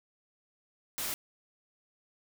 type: noise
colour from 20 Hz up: white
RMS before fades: -35 dBFS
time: 0.98-1.14 s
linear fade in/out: 0 ms
effects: none